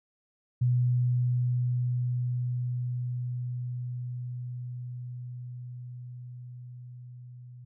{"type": "tone with level ramp", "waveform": "sine", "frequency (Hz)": 123.47, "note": "B2", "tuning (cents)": 0, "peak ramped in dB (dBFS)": [-21, -44], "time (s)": [0.61, 7.65], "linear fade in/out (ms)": 10, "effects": []}